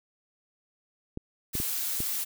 clicks, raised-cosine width 3 ms, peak -21 dBFS, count 4, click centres 1.174 / 1.553 / 1.601 / 2.004 s
blue noise, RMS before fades -31 dBFS, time 1.53-2.25 s, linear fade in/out 20 ms
effects none

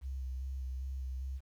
sine tone with vibrato, 65.41 Hz, C2, in tune, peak -36 dBFS, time 0.01-1.41 s, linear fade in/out 50 ms, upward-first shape square, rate 2.5 Hz, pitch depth 24 cents each way, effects 11-bit

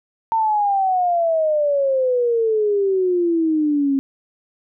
sine exponential sweep, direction down, 910 to 269.4 Hz, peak -15 dBFS, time 0.32-3.99 s, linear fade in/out 0 ms, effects none

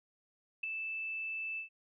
sine tone with ADSR envelope, 2637 Hz, E7, in tune, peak -29 dBFS, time 0.63-1.69 s, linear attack 9 ms, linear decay 3 ms, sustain -7 dB, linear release 110 ms, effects none

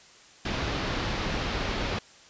pink low-pass noise, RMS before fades -30 dBFS, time 0.45-1.99 s, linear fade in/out 5 ms, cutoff 4800 Hz, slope 24 dB/octave, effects white hiss -53 dBFS RMS until 2.29 s + resampled to 16000 Hz

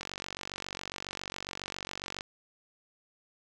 click train, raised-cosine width 0.2 ms, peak -19 dBFS, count 105, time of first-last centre 0.01-2.209 s, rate 47.3 Hz, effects none

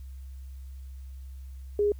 sine tone, 412.1 Hz, G#4, 13 cents flat, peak -21 dBFS, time 1.79-1.92 s, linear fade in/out 2 ms, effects added 66 Hz sine -39 dBFS peak until 1.99 s + white hiss -65 dBFS RMS until 1.99 s

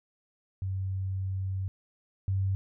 sine tone pair in turn, 95.3 / 96.41 Hz, G2 / G2, -48 / -28 cents, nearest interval unison, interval 20 cents, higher second, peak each -29 / -25 dBFS, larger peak second, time 0.62-1.68 / 2.28-2.55 s, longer first, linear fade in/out 0 ms, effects none

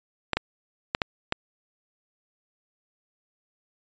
clicks, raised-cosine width 0.3 ms, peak -7 dBFS, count 5, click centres 0.333 / 0.37 / 0.949 / 1.018 / 1.324 s, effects resampled to 16000 Hz

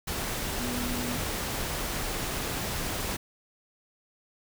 sine tone in noise, 244.2 Hz, B3, 19 cents flat, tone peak -33 dBFS, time 0.59-1.18 s, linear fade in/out 10 ms, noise pink, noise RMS -32 dBFS, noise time 0.07-3.17 s, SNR -4 dB, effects none

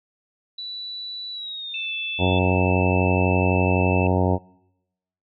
sine tone with pitch glide, 3954 to 3462 Hz, B7 to A7, +1 to -29 cents, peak -30 dBFS, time 0.58-2.39 s, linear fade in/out 5 ms, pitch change -230 cents, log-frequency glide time 1.32-1.94 s
sine tone, 2637 Hz, E7, in tune, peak -28 dBFS, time 1.74-4.07 s, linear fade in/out 2 ms
harmonic tone, 91.9 Hz, F#2, 11 cents flat, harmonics 1 / 2 / 3 / 4 / 5 / 6 / 7 / 8 / 9 / 10, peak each -21 / -24 / -26 / -27 / -28 / -29 / -29 / -30 / -31 / -31 dBFS, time 2.18-4.39 s, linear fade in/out 50 ms
effects noise-tail reverb RT60 0.9 s tail -24 dB re dry

